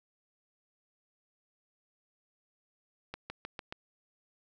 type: accelerating click train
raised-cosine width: 0.3 ms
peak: -23 dBFS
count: 5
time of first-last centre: 3.14-3.725 s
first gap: 160 ms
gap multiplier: 0.94
effects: none